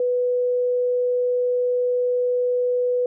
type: tone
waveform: sine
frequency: 494.3 Hz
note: B4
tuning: 1 cent sharp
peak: -18 dBFS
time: 0-3.06 s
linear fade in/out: 2 ms
effects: none